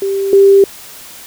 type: tone pair in turn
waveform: sine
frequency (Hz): 392 / 394.3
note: G4 / G4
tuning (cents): 0 / +10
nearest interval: unison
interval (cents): 10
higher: second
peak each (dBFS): -13 / -3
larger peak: second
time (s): 0.02-0.33 / 0.33-0.64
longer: neither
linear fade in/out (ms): 2
effects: white hiss -34 dBFS RMS until 1.26 s